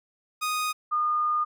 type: tone pair in turn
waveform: sawtooth / sine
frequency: 1242 / 1220 Hz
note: D#6 / D#6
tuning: -3 / -34 cents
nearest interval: unison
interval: 31 cents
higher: first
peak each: -22 dBFS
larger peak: neither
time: 0.41-0.73 / 0.91-1.45 s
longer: second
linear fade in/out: 20 ms
effects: none